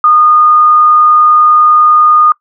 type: tone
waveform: sine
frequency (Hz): 1225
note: D#6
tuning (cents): -27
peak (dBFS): -3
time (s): 0.04-2.32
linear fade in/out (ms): 2
effects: noise-tail reverb RT60 0.1 s tail -22 dB re dry